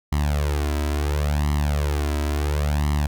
sawtooth tone with flanger, 73.42 Hz, D2, in tune, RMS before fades -22 dBFS, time 0.12-3.07 s, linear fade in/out 5 ms, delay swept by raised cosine 0.98 to 3.08 ms, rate 0.72 Hz, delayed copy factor +0.95, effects none

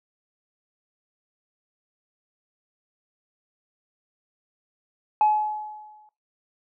sine tone with exponential decay, 850 Hz, G#5, 40 cents sharp, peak -13 dBFS, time 5.21-6.09 s, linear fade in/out 1 ms, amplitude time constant 190 ms, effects noise-tail reverb RT60 0.2 s tail -18 dB re dry + tanh soft clip ceiling -12 dBFS

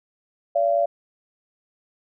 sine tone pair together, 574.3 / 683 Hz, D5 / F5, -39 / -39 cents, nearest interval minor third, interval 300 cents, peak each -20 dBFS, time 0.55-0.86 s, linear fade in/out 10 ms, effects none

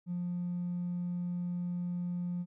sine tone with hard clipping, 176.4 Hz, F3, 18 cents sharp, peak -33 dBFS, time 0.06-2.46 s, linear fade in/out 50 ms, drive 1 dB, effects none

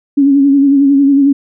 sine tone with vibrato, 278.4 Hz, C#4, 8 cents sharp, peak -5 dBFS, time 0.17-1.33 s, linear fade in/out 10 ms, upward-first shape sine, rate 11 Hz, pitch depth 45 cents each way, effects none

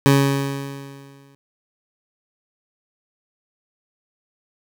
20% pulse tone with exponential decay, 138.59 Hz, C#3, in tune, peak -5 dBFS, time 0.06-1.35 s, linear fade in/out 0 ms, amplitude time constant 280 ms, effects none

